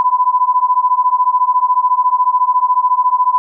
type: beating tone pair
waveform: sine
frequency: 994 / 1008 Hz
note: B5 / B5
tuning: +11 / +35 cents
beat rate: 14 Hz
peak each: -13 dBFS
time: 0-3.38 s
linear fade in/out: 0 ms
effects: none